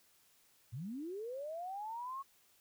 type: linear sweep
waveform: sine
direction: up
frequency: 103.2 to 1110 Hz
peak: -40 dBFS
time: 0.72-2.23 s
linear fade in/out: 20 ms
effects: white hiss -69 dBFS RMS until 2.6 s